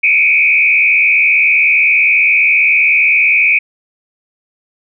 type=tone with frequency modulation; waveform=sine; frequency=2388 Hz; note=D7; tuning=28 cents sharp; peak=-7 dBFS; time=0.03-3.59 s; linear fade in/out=10 ms; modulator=75.2 Hz; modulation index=2.1; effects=none